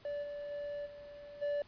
triangle tone with level steps, 580 Hz, D5, 22 cents flat, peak -34 / -38 / -36 / -46 / -30 dBFS, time 0.05-1.62 s, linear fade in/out 2 ms, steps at 0.22 / 0.5 / 0.85 / 1.41 s, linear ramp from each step 20 ms, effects pink hiss -61 dBFS RMS until 1.67 s + resampled to 11025 Hz

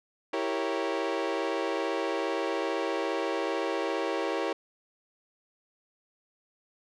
30% pulse chord, E diminished seventh, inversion none, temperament equal, 329.6 / 392 / 466.2 / 554.4 Hz, E4 / G4 / Bb4 / Db5, 0 / 0 / 0 / 0 cents, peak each -31 dBFS, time 0.33-4.53 s, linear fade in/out 5 ms, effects low-pass 4000 Hz 12 dB/octave

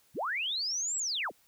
sine linear two-way sweep, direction up then down, 61.74 to 7820 to 61.74 Hz, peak -30 dBFS, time 0.14-1.32 s, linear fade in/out 50 ms, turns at 0.97 s, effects white hiss -66 dBFS RMS until 1.47 s

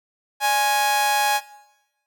sawtooth tone with amplitude modulation, 830.6 Hz, G#5, in tune, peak -11 dBFS, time 0.4-1.41 s, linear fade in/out 50 ms, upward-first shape sine, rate 242 Hz, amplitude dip 55%, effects noise-tail reverb RT60 1.0 s tail -19 dB re dry

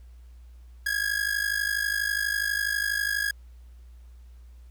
45% pulse ring-modulated tone, 1653 Hz, G#6, 9 cents flat, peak -22 dBFS, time 0.86-3.31 s, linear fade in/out 2 ms, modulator 26.1 Hz, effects added 60 Hz sine -45 dBFS peak until 4.7 s + pink hiss -67 dBFS RMS until 4.7 s

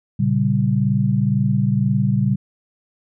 sine chord, G diminished, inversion first, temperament equal, 116.54 / 138.59 / 196 Hz, Bb2 / Db3 / G3, 0 / 0 / 0 cents, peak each -20 / -19 / -19 dBFS, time 0.19-2.36 s, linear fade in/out 10 ms, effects none

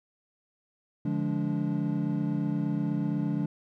triangle tone cluster, 146.1 / 174.5 / 209.8 / 289.1 Hz, D3 / F3 / G#3 / D4, -9 / -1 / +18 / -27 cents, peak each -30 dBFS, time 1.05-3.46 s, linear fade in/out 5 ms, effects none

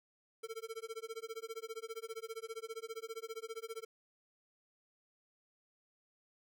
square tone with tremolo, 450.3 Hz, A4, 40 cents sharp, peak -40 dBFS, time 0.43-3.85 s, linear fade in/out 10 ms, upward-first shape sine, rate 15 Hz, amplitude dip 100%, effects none

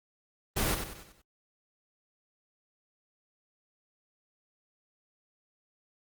pink noise with echo, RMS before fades -28 dBFS, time 0.56-0.75 s, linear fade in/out 10 ms, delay 94 ms, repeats 5, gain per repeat -7 dB, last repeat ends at 1.22 s, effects Opus 24 kbps

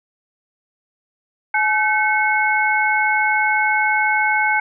sine tone cluster, 853 / 1527 / 2187 Hz, G#5 / G6 / C#7, +46 / -46 / -24 cents, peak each -19 dBFS, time 1.54-4.6 s, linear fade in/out 5 ms, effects none

